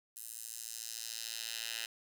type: tone with high-pass filter sweep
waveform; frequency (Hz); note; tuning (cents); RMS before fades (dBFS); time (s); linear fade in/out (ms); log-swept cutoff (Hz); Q
10% pulse; 113.7; A#2; -43; -43; 0.16-1.86; 5; 10000 to 2700; 1.2
effects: none